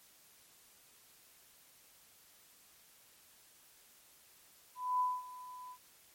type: tone with ADSR envelope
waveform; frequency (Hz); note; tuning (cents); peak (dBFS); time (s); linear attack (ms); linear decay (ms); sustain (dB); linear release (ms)
sine; 1000; B5; +21; -28; 4.75-5.78; 250; 220; -18; 69
effects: white hiss -63 dBFS RMS until 6.14 s + MP3 64 kbps